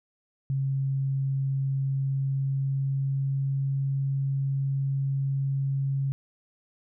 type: tone with pitch glide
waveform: sine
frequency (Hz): 135.8 to 136.9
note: C#3 to C#3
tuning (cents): -35 to -21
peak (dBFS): -24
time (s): 0.5-6.12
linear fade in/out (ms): 0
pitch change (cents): +14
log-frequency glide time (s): 1.81-3.77
effects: none